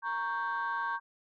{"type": "chord", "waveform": "sine", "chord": "G diminished", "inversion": "first", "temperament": "equal", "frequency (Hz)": [932.3, 1108.7, 1568], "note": ["Bb5", "Db6", "G6"], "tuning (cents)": [0, 0, 0], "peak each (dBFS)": -34, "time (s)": [0.02, 1], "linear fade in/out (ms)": 50, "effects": ["tanh soft clip ceiling -25 dBFS"]}